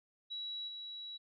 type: tone with level steps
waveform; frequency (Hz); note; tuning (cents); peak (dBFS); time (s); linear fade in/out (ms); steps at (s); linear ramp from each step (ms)
sine; 3900; B7; -23; -39 / -43; 0.3-1.18; 20; 0.67; 20
effects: none